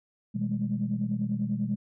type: tone cluster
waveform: sine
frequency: 123.4 / 162.1 / 202 / 212.1 Hz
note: B2 / E3 / G#3 / G#3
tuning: -1 / -29 / -48 / +37 cents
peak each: -33 / -37 / -29 / -31 dBFS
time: 0.34-1.76 s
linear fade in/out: 20 ms
effects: tanh soft clip ceiling -18 dBFS